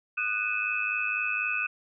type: tone cluster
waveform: sine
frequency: 1228 / 1483 / 2496 / 2600 Hz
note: D#6 / F#6 / D#7 / E7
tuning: -23 / +4 / +5 / -24 cents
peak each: -38 / -32 / -31 / -30 dBFS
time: 0.17-1.67 s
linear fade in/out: 10 ms
effects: none